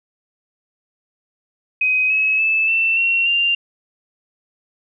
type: tone with pitch steps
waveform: sine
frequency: 2518 / 2569 / 2622 / 2675 / 2730 / 2786 Hz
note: D#7 / E7 / E7 / E7 / F7 / F7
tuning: +20 / -45 / -10 / +25 / -40 / -5 cents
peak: -14 dBFS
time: 1.81-3.55 s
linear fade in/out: 5 ms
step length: 290 ms
effects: none